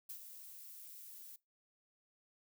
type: noise with ADSR envelope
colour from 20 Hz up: violet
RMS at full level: -45 dBFS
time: 0.09-1.36 s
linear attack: 9 ms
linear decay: 80 ms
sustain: -8 dB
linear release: 3 ms
effects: noise-tail reverb RT60 0.2 s tail -21 dB re dry